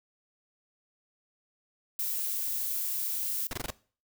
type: noise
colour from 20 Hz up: violet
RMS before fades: -32 dBFS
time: 1.99-3.47 s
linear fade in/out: 2 ms
type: noise bursts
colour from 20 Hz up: pink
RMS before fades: -34 dBFS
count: 5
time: 3.51-3.704 s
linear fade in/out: 2 ms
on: 22 ms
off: 21 ms
effects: noise-tail reverb RT60 0.4 s tail -20 dB re dry